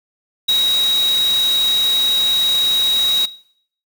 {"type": "tone in noise", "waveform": "sine", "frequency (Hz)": 3817, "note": "A#7", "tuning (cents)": 40, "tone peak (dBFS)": -12, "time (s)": [0.48, 3.26], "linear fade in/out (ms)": 10, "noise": "white", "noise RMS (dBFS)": -27, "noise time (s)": [0.48, 3.26], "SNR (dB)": 12, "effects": ["noise-tail reverb RT60 0.6 s tail -20 dB re dry"]}